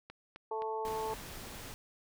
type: click train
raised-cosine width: 0.3 ms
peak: -31 dBFS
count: 5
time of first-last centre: 0.1-1.142 s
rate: 3.84 Hz
type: harmonic tone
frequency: 220 Hz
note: A3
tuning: in tune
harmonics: 2 / 3 / 4 / 5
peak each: -37 / -47 / -37 / -46 dBFS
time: 0.51-1.14 s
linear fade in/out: 5 ms
type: noise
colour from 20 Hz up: pink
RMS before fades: -46 dBFS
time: 0.85-1.74 s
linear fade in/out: 0 ms
effects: none